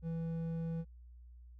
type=tone with hard clipping; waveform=sine; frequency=164.81 Hz; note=E3; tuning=in tune; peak=-37 dBFS; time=0.02-0.85 s; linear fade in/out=50 ms; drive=6 dB; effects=added 60 Hz sine -52 dBFS peak until 1.59 s